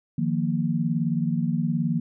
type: chord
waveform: sine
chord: Eb suspended second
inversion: none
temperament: equal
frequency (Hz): 155.56 / 174.61 / 233.1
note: Eb3 / F3 / Bb3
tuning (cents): 0 / 0 / 0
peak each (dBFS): -26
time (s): 0.18-2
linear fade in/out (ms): 5
effects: none